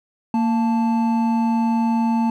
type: tone pair together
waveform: triangle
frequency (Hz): 230.3 / 880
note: A#3 / A5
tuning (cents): -21 / 0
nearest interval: octave + major seventh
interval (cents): 2321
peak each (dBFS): -15 / -22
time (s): 0.34-2.3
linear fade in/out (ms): 2
effects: none